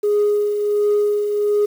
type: tone with tremolo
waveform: sine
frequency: 414.7 Hz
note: G#4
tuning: 3 cents flat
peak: -11 dBFS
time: 0.03-1.66 s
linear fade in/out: 10 ms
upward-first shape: triangle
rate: 1.4 Hz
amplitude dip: 55%
effects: tanh soft clip ceiling -11 dBFS + 7-bit